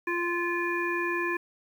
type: harmonic tone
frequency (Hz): 346.9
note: F4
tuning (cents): -12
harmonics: 1 / 3 / 5 / 7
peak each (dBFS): -30 / -33 / -31 / -35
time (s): 0.07-1.37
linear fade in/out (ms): 5
effects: 9-bit